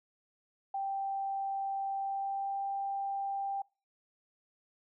sine tone with pitch glide, 784 to 789.9 Hz, G5 to G5, 0 to +13 cents, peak -32 dBFS, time 0.74-3.62 s, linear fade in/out 5 ms, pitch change +13 cents, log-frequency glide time 1.97-2.64 s, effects noise-tail reverb RT60 0.3 s tail -24 dB re dry

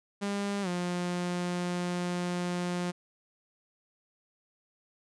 sawtooth tone with pitch glide, 201.2 to 177.19 Hz, G3 to F3, +45 to +25 cents, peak -26 dBFS, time 0.21-2.92 s, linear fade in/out 20 ms, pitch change -220 cents, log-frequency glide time 0.62-0.68 s, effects resampled to 22050 Hz

